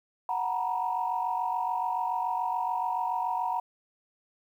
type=tone cluster; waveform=sine; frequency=739 / 919 / 966 Hz; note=F#5 / A#5 / B5; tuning=-2 / -25 / -39 cents; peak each=-31 dBFS; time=0.29-3.6 s; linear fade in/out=2 ms; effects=tanh soft clip ceiling -17 dBFS + 10-bit